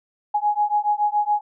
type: beating tone pair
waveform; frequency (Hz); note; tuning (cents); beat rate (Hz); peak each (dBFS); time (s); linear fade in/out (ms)
sine; 830.6 / 837.7; G#5 / G#5; 0 / +15; 7.1; -21; 0.34-1.41; 10
effects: none